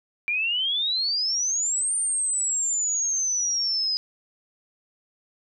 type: exponential two-way sweep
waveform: sine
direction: up then down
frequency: 2349 to 9030 to 4978 Hz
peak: -22 dBFS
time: 0.28-3.97 s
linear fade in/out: 0 ms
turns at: 1.95 s
effects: none